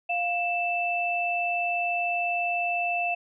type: tone pair together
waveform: sine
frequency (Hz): 701 / 2647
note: F5 / E7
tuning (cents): +6 / +7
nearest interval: octave + major seventh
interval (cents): 2301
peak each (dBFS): -27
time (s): 0.09-3.15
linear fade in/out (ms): 10
effects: none